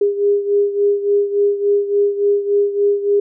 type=beating tone pair; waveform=sine; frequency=405.3 / 408.8 Hz; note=G#4 / G#4; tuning=-42 / -27 cents; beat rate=3.5 Hz; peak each=-14 / -19 dBFS; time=0.01-3.2 s; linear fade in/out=5 ms; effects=none